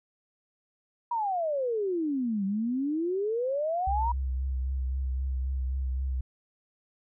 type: exponential two-way sweep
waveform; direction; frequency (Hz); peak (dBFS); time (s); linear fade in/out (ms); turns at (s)
sine; down then up; 974 to 190.5 to 974; -26; 1.11-4.12; 5; 2.45
type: tone with vibrato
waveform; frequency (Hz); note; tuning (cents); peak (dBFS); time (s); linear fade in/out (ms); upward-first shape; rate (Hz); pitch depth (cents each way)
sine; 65.41; C2; 0; -27; 3.87-6.21; 5; triangle; 3.8; 42
effects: none